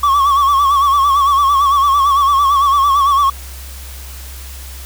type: tone with vibrato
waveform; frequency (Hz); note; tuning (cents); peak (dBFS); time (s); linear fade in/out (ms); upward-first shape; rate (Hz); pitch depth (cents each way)
triangle; 1120; C#6; +18; -7; 0.03-3.3; 5; sine; 8.9; 71
effects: added 66 Hz sine -29 dBFS peak until 4.85 s + white hiss -35 dBFS RMS until 4.85 s